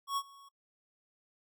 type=tone with ADSR envelope; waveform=square; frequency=1108.7 Hz; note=C#6; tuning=in tune; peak=-30 dBFS; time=0.07-0.49 s; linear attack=99 ms; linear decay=56 ms; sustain=-24 dB; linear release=10 ms; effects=noise-tail reverb RT60 0.1 s tail -25 dB re dry